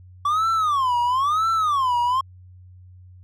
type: tone with vibrato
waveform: triangle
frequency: 1133 Hz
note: C#6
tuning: 37 cents sharp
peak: -16 dBFS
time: 0.25-2.21 s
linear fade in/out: 5 ms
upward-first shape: sine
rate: 1 Hz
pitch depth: 290 cents each way
effects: added 91 Hz sine -43 dBFS peak until 3.23 s